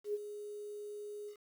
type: tone with ADSR envelope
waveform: sine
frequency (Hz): 415.3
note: G#4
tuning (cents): 0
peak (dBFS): -31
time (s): 0.04-1.37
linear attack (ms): 100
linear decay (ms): 33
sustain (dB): -11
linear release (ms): 92
effects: 10-bit